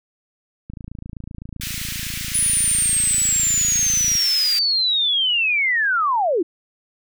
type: click train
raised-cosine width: 5 ms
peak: -21 dBFS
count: 97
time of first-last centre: 0.7-4.153 s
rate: 27.8 Hz
type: high-pass noise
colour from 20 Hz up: pink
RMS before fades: -29 dBFS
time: 1.61-4.59 s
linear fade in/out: 2 ms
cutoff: 1900 Hz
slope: 24 dB/octave
type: linear sweep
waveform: sine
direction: down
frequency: 9910 to 300.9 Hz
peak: -16 dBFS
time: 2.34-6.43 s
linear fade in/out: 10 ms
effects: none